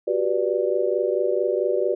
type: chord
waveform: sine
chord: G major seventh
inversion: third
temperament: just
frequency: 367.5 / 392 / 490 / 588 Hz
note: F#4 / G4 / B4 / D5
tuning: -12 / 0 / -14 / +2 cents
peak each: -25 dBFS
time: 0.07-1.95 s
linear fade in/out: 10 ms
effects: none